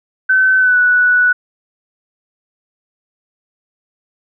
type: tone with pitch glide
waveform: sine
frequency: 1526 to 1477.4 Hz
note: G6 to F#6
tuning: -47 to -3 cents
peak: -8 dBFS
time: 0.29-1.33 s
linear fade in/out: 10 ms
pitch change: -56 cents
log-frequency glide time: 0.58-0.78 s
effects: none